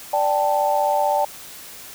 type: chord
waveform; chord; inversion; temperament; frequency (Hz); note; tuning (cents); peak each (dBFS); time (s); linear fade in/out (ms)
sine; D suspended fourth; none; equal; 587.3 / 784 / 880; D5 / G5 / A5; 0 / 0 / 0; -21; 0.13-1.25; 5
effects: white hiss -39 dBFS RMS until 1.94 s